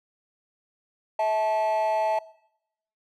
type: tone pair together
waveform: triangle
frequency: 647 / 871.1 Hz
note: E5 / A5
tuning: -32 / -18 cents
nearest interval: perfect fourth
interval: 514 cents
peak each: -21 dBFS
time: 1.19-2.19 s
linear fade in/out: 5 ms
effects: noise-tail reverb RT60 0.8 s tail -22 dB re dry + tanh soft clip ceiling -17 dBFS